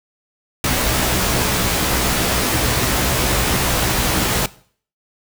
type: noise with comb filter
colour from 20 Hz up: pink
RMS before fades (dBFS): -18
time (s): 0.64-4.46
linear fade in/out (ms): 2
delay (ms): 16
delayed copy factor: +0.7
effects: noise-tail reverb RT60 0.5 s tail -19 dB re dry